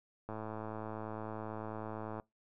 click train, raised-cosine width 1 ms, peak -28 dBFS, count 209, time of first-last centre 0.29-2.198 s, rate 109 Hz, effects noise-tail reverb RT60 0.2 s tail -24 dB re dry

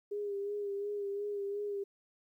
sine tone with vibrato, 405.6 Hz, G#4, 41 cents flat, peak -34 dBFS, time 0.11-1.84 s, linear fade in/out 10 ms, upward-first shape sine, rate 2.8 Hz, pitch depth 35 cents each way, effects 12-bit

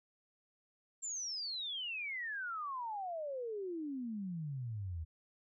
sine exponential sweep, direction down, 7459 to 77 Hz, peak -38 dBFS, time 1.02-5.05 s, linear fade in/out 20 ms, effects none

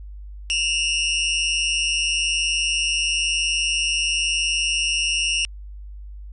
sawtooth tone pair together, 2700 / 2861 Hz, E7 / F7, +41 / +41 cents, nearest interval minor second, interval 100 cents, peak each -19 dBFS, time 0.5-5.45 s, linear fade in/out 0 ms, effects added 50 Hz sine -34 dBFS peak until 6.32 s + resampled to 22050 Hz

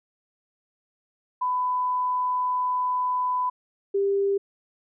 sine tone pair in turn, 1000 / 396.9 Hz, B5 / G4, +21 / +22 cents, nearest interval octave + major third, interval 1599 cents, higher first, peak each -22 / -20 dBFS, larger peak second, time 1.41-3.5 / 3.94-4.38 s, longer first, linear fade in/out 10 ms, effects none

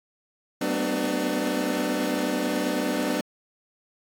25% pulse tone cluster, 191.3 / 223.3 / 244.2 / 253.4 / 299.1 Hz, G3 / A3 / B3 / B3 / D4, -42 / +26 / -19 / +45 / +32 cents, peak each -28 / -31 / -32 / -25 / -24 dBFS, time 0.61-3.21 s, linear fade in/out 5 ms, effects AAC 64 kbps

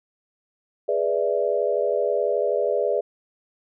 sine chord, E dominant seventh, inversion first, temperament equal, 415.3 / 493.9 / 587.3 / 659.3 Hz, G#4 / B4 / D5 / E5, 0 / 0 / 0 / 0 cents, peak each -25 / -25 / -24 / -28 dBFS, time 0.88-3.01 s, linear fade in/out 10 ms, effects none

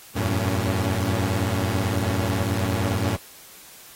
sawtooth tone cluster, 85.8 / 95.1 / 113.2 / 279.8 Hz, F2 / F#2 / A2 / C#4, -30 / +48 / +50 / +16 cents, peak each -28 / -21 / -22 / -27 dBFS, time 0.15-3.17 s, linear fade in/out 20 ms, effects white hiss -46 dBFS RMS until 3.95 s + AAC 48 kbps

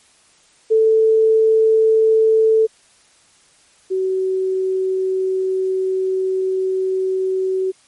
sine tone pair in turn, 441.8 / 377.1 Hz, A4 / F#4, +7 / +33 cents, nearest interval minor third, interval 274 cents, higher first, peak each -10 / -16 dBFS, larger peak first, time 0.7-2.67 / 3.9-7.72 s, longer second, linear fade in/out 20 ms, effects white hiss -53 dBFS RMS until 7.87 s + MP3 48 kbps

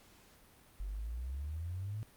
sine exponential sweep, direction up, 45.98 to 110.8 Hz, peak -37 dBFS, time 0.8-2.03 s, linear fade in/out 0 ms, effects pink hiss -62 dBFS RMS until 2.16 s + Opus 48 kbps

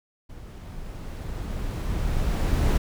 brown noise with level ramp, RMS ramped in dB -41 to -20 dBFS, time 0.29-2.78 s, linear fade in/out 10 ms, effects none

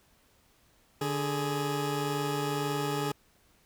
20% pulse tone pair together, 146.5 / 417.6 Hz, D3 / G#4, -4 / +10 cents, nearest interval octave + tritone, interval 1814 cents, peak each -27 dBFS, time 1.01-3.12 s, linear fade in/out 5 ms, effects pink hiss -65 dBFS RMS until 3.65 s

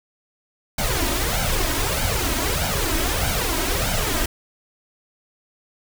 pink noise with flanger, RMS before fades -22 dBFS, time 0.78-4.26 s, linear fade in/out 5 ms, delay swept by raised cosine 1.3 to 3.2 ms, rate 1.6 Hz, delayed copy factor +0.7, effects none

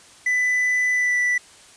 triangle tone with pitch glide, 1995 to 1970.9 Hz, B6 to B6, +17 to -4 cents, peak -16 dBFS, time 0.26-1.38 s, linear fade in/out 5 ms, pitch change -21 cents, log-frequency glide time 0.93-1.17 s, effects white hiss -48 dBFS RMS until 1.76 s + resampled to 22050 Hz

